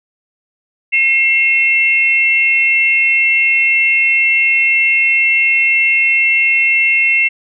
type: tone pair together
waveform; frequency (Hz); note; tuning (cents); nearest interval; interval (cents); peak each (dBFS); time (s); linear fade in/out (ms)
sine; 2142 / 2699; C7 / E7; +40 / +40; major third; 400; -12; 0.92-7.29; 20
effects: none